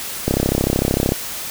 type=click train; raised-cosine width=2 ms; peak=-3 dBFS; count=29; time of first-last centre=0.28-1.121 s; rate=33.3 Hz; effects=white hiss -28 dBFS RMS until 1.5 s